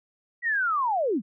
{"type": "linear sweep", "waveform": "sine", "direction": "down", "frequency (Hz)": [1951, 170], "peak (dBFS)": -22, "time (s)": [0.42, 1.22], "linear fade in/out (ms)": 50, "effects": []}